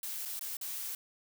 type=noise with dropouts; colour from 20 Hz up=blue; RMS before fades=-39 dBFS; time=0.03-0.95 s; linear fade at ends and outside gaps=2 ms; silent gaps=0.252-0.256 / 0.393-0.41 / 0.569-0.612 s; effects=none